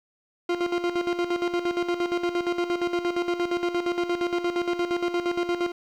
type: tone with tremolo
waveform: 40% pulse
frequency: 349.2 Hz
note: F4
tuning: in tune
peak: -21 dBFS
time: 0.49-5.72 s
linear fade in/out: 5 ms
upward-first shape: square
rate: 8.6 Hz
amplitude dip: 65%
effects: low-pass 4000 Hz 12 dB/octave + 9-bit